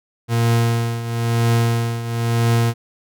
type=tone with tremolo; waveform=40% pulse; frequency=116.54 Hz; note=A#2; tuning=in tune; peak=-12 dBFS; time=0.28-2.74 s; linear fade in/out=50 ms; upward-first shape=triangle; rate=1 Hz; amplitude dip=75%; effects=none